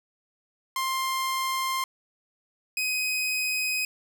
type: tone pair in turn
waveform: sawtooth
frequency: 1054 / 2514 Hz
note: C6 / D#7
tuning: +12 / +17 cents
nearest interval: octave + minor third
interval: 1505 cents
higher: second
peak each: -22 / -22 dBFS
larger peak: neither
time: 0.76-1.84 / 2.77-3.85 s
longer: neither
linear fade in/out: 2 ms
effects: none